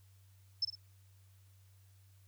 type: tone with echo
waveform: sine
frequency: 5274 Hz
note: E8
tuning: in tune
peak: -29 dBFS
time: 0.62-0.65 s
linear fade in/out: 5 ms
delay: 52 ms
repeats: 2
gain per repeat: -8 dB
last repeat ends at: 0.754 s
effects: added 96 Hz sine -60 dBFS peak until 2.27 s + white hiss -72 dBFS RMS until 2.27 s